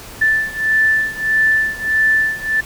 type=beating tone pair; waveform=sine; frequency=1760 / 1761.6 Hz; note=A6 / A6; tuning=0 / +2 cents; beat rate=1.6 Hz; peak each=-15 / -17 dBFS; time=0.21-2.61 s; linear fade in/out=10 ms; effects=pink hiss -35 dBFS RMS until 2.65 s